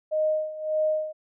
sine tone with tremolo, 620 Hz, D#5, 6 cents flat, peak -20 dBFS, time 0.11-1.13 s, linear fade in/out 20 ms, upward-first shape sine, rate 1.7 Hz, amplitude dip 80%, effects none

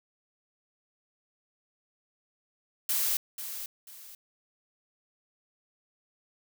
blue noise with echo, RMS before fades -28 dBFS, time 2.89-3.17 s, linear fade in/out 2 ms, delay 490 ms, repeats 2, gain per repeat -10 dB, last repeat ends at 4.15 s, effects none

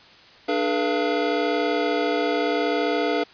square tone cluster, 297.1 / 422.9 / 483.6 / 687 Hz, D4 / G#4 / B4 / F5, +20 / +31 / -36 / -29 cents, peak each -27 dBFS, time 0.48-3.24 s, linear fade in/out 10 ms, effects white hiss -49 dBFS RMS until 3.33 s + resampled to 11025 Hz

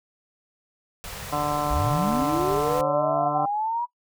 pink band-stop noise, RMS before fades -36 dBFS, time 1.04-2.81 s, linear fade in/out 0 ms, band 210 to 420 Hz, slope 48 dB/octave
harmonic tone, 147.6 Hz, D3, 9 cents sharp, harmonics 1 / 2 / 3 / 4 / 5 / 6 / 7 / 8 / 9, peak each -33 / -32 / -40 / -30 / -28 / -36 / -29 / -38 / -34 dBFS, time 1.32-3.46 s, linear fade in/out 10 ms
sine linear sweep, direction up, 40.93 to 970 Hz, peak -23 dBFS, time 1.69-3.86 s, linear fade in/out 20 ms
effects noise-tail reverb RT60 0.1 s tail -21 dB re dry

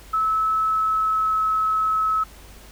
sine tone with pitch glide, 1300 to 1291.8 Hz, E6 to E6, -24 to -35 cents, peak -18 dBFS, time 0.13-2.24 s, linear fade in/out 10 ms, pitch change -11 cents, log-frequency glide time 0.6-1.47 s, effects added 50 Hz sine -45 dBFS peak until 2.71 s + pink hiss -47 dBFS RMS until 2.71 s

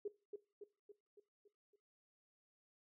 sine tone with echo, 411.8 Hz, G#4, 15 cents flat, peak -39 dBFS, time 0.05-0.08 s, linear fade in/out 5 ms, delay 280 ms, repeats 6, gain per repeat -5 dB, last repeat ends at 1.76 s, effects noise-tail reverb RT60 0.3 s tail -18 dB re dry

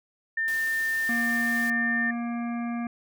sine tone, 1800 Hz, A6, 39 cents sharp, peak -24 dBFS, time 0.37-2.11 s, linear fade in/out 5 ms
white noise, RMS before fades -41 dBFS, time 0.48-1.7 s, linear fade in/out 0 ms
harmonic tone, 236.1 Hz, A#3, 22 cents sharp, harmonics 1 / 3 / 5 / 7 / 9 / 10, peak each -28 / -38 / -42 / -45 / -47 / -48 dBFS, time 1.09-2.87 s, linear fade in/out 2 ms
effects none

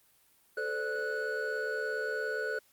triangle tone cluster, 436.8 / 514 / 584 / 1475 Hz, A4 / C5 / D5 / F#6, -13 / -31 / -10 / -6 cents, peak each -34 / -37 / -40 / -33 dBFS, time 0.57-2.59 s, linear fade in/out 5 ms, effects white hiss -66 dBFS RMS until 2.72 s + Opus 32 kbps

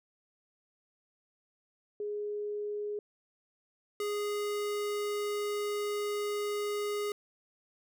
sine / square tone pair in turn, 415.7 / 413.6 Hz, G#4 / G#4, +2 / -7 cents, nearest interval unison, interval 9 cents, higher first, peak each -33 / -32 dBFS, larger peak second, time 2-2.99 / 4-7.12 s, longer second, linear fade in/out 2 ms, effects none

